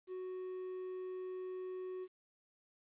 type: tone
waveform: triangle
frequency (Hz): 370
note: F#4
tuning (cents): 0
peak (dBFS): -39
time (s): 0.07-2.08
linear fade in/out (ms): 50
effects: resampled to 8000 Hz + 12-bit